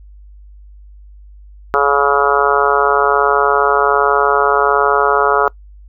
harmonic tone, 141.3 Hz, C#3, 34 cents sharp, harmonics 3 / 4 / 5 / 6 / 7 / 8 / 9 / 10, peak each -16 / -20 / -19 / -21 / -20 / -19 / -16 / -19 dBFS, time 1.74-5.48 s, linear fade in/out 0 ms, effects noise-tail reverb RT60 0.1 s tail -24 dB re dry + added 50 Hz sine -36 dBFS peak until 5.88 s

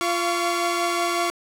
sawtooth tone cluster, 346.7 / 688 / 1123 Hz, F4 / F5 / C#6, -13 / -26 / +22 cents, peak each -22 dBFS, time 0.01-1.3 s, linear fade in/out 0 ms, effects low-pass 12000 Hz 12 dB/octave + 9-bit

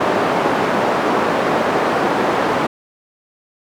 white band-pass noise, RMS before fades -17 dBFS, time 0-2.67 s, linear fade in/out 10 ms, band 220 to 880 Hz, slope 12 dB/octave, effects none

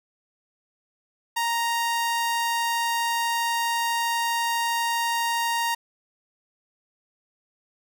sawtooth tone, 932.3 Hz, A#5, in tune, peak -19 dBFS, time 1.36-5.75 s, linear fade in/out 10 ms, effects none

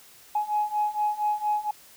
sine beating tone pair, 838 / 842.3 Hz, G#5 / G#5, +15 / +24 cents, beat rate 4.3 Hz, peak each -27 / -25 dBFS, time 0.35-1.71 s, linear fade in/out 5 ms, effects tanh soft clip ceiling -16 dBFS + white hiss -52 dBFS RMS until 1.96 s

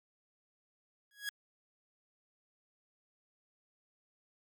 sawtooth tone with exponential growth, 1661.2 Hz, G#6, in tune, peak -29 dBFS, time 1.11-1.29 s, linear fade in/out 1 ms, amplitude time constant 39 ms, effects MP3 96 kbps

